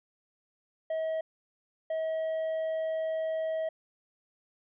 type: tone bursts at uneven times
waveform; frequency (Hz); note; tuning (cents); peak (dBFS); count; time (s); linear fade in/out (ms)
triangle; 640; D#5; +49; -27; 2; 0.9-1.21 / 1.9-3.69; 5
effects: resampled to 8000 Hz